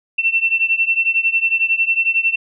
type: beating tone pair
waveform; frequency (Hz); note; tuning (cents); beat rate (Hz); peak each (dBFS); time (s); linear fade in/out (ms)
sine; 2690 / 2701; E7 / E7; +34 / +42; 11; -16 / -18; 0.18-2.36; 10
effects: none